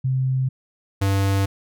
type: tone pair in turn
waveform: sine / square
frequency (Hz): 130.81 / 98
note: C3 / G2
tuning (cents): 0 / 0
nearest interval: perfect fourth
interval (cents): 500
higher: first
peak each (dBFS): -18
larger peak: neither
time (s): 0.04-0.49 / 1.01-1.46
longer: neither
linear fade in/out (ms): 10
effects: none